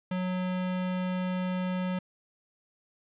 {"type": "tone", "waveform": "square", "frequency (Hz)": 183.3, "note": "F#3", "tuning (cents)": -16, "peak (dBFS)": -29, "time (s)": [0.11, 1.99], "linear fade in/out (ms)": 5, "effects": ["resampled to 8000 Hz", "11-bit"]}